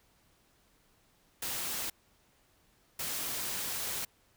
white noise bursts at uneven times, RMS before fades -36 dBFS, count 2, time 1.42-1.9 / 2.99-4.05 s, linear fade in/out 5 ms, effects pink hiss -68 dBFS RMS until 4.36 s

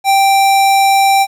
square tone, 784 Hz, G5, in tune, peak -8 dBFS, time 0.04-1.27 s, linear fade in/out 50 ms, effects resampled to 32000 Hz + 8-bit

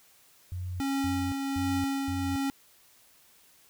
sine tone bursts, 90.5 Hz, F#2, 38 cents flat, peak -32 dBFS, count 4, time 0.52-2.36 s, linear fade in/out 0 ms, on 280 ms, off 240 ms
square tone with tremolo, 273.8 Hz, C#4, 21 cents flat, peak -27 dBFS, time 0.8-2.5 s, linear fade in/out 0 ms, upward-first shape triangle, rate 1.3 Hz, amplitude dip 40%
effects white hiss -60 dBFS RMS until 3.69 s

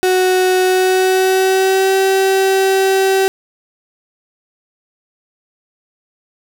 35% pulse tone with pitch glide, 370 to 384.4 Hz, F#4 to G4, 0 to -34 cents, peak -9 dBFS, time 0.03-3.28 s, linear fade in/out 0 ms, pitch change +66 cents, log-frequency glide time 0.63-1.96 s, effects none

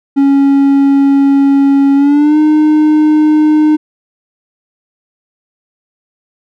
triangle tone with pitch glide, 277.2 to 305.8 Hz, C#4 to D#4, 0 to -30 cents, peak -3 dBFS, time 0.16-3.77 s, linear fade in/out 20 ms, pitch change +170 cents, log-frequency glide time 1.95-2.38 s, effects none

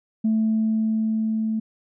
sine tone with level ramp, 220 Hz, A3, in tune, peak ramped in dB -16 to -21 dBFS, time 0.24-1.6 s, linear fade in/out 10 ms, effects tanh soft clip ceiling -14 dBFS

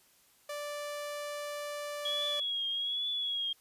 sawtooth tone, 586 Hz, D5, 4 cents flat, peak -33 dBFS, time 0.49-2.4 s, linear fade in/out 5 ms
sine tone with vibrato, 3336 Hz, G#7, 7 cents sharp, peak -31 dBFS, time 2.05-3.53 s, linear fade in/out 5 ms, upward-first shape triangle, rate 1.2 Hz, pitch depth 62 cents each way
effects white hiss -65 dBFS RMS until 3.6 s + resampled to 32000 Hz

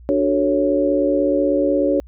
sine chord, D major seventh, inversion none, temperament equal, 293.7 / 370 / 440 / 554.4 Hz, D4 / F#4 / A4 / C#5, 0 / 0 / 0 / 0 cents, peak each -19 / -22 / -24 / -18 dBFS, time 0.09-2 s, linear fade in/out 0 ms, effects added 60 Hz sine -39 dBFS peak until 2.07 s

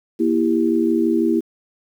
sine chord, E diminished, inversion second, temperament just, 237.3 / 329.6 / 395.6 Hz, Bb3 / E4 / G4, +31 / 0 / +16 cents, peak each -20 / -17 / -22 dBFS, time 0.19-1.41 s, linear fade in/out 20 ms, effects 8-bit

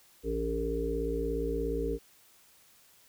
harmonic tone, 57 Hz, A#1, 38 cents flat, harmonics 1 / 3 / 5 / 7 / 8, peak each -34 / -42 / -37 / -36 / -33 dBFS, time 0.23-1.99 s, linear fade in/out 50 ms, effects white hiss -61 dBFS RMS until 3.08 s

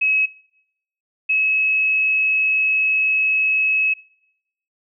sine tone pair in turn, 2563 / 2574 Hz, E7 / E7, -49 / -42 cents, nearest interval unison, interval 7 cents, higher second, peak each -15 dBFS, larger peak neither, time 0.01-0.26 / 1.29-3.94 s, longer second, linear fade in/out 10 ms, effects noise-tail reverb RT60 0.8 s tail -23 dB re dry

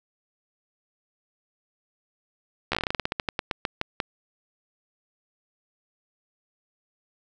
slowing click train, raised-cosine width 0.3 ms, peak -9 dBFS, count 20, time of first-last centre 2.72-4.002 s, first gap 13 ms, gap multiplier 1.16, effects none

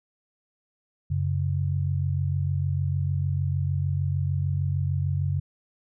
sine tone pair together, 92.5 / 139.11 Hz, F#2 / C#3, 0 / +6 cents, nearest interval perfect fifth, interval 706 cents, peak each -25 / -26 dBFS, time 1.1-5.4 s, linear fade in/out 10 ms, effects none

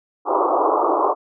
white band-pass noise, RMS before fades -18 dBFS, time 0.25-1.15 s, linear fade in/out 50 ms, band 300 to 1200 Hz, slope 96 dB/octave, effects none

